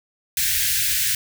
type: band-stop noise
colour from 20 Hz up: white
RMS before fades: -21 dBFS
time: 0.37-1.15 s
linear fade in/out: 2 ms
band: 150 to 1500 Hz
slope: 96 dB/octave
effects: none